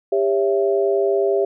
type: chord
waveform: sine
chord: C# diminished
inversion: second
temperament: just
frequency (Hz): 399.1 / 554.4 / 665.2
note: G4 / C#5 / E5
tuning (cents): +31 / 0 / +16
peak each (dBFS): -17 / -23 / -22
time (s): 0.12-1.45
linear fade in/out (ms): 5
effects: none